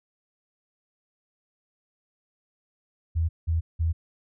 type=tone bursts; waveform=sine; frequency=82.1 Hz; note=E2; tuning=6 cents flat; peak=-21 dBFS; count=3; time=3.15-3.93 s; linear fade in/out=20 ms; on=140 ms; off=180 ms; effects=none